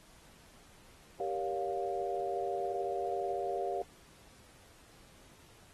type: chord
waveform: sine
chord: G half-diminished seventh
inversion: none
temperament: just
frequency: 392 / 470.4 / 564.5 / 705.6 Hz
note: G4 / Bb4 / Db5 / F5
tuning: 0 / +16 / +31 / +18 cents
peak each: -37 / -40 / -40 / -36 dBFS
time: 1.2-3.82 s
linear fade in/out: 2 ms
effects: pink hiss -60 dBFS RMS until 5.73 s + AAC 32 kbps